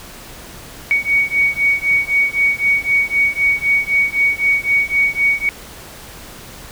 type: beating tone pair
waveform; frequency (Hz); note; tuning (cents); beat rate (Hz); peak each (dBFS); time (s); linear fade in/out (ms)
sine; 2239 / 2242.9; C#7 / C#7; +17 / +20; 3.9; -16 / -16; 0.91-5.49; 0
effects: pink hiss -36 dBFS RMS until 6.71 s